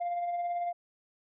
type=tone with tremolo; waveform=sine; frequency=698.5 Hz; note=F5; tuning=in tune; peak=-26 dBFS; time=0-0.73 s; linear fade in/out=20 ms; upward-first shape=sine; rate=18 Hz; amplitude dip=40%; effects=tanh soft clip ceiling -28 dBFS